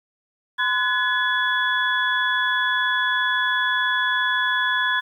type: tone cluster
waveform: sine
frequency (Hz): 1019 / 1482 / 1704 / 3406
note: C6 / F#6 / G#6 / G#7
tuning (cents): -46 / +2 / +44 / +43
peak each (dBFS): -25 / -27 / -21 / -27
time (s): 0.58-5.01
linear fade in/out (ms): 20
effects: 9-bit